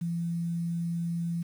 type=tone with quantisation; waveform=sine; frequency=169.6 Hz; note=E3; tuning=50 cents sharp; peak=-28 dBFS; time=0.01-1.43 s; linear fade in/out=10 ms; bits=9; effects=none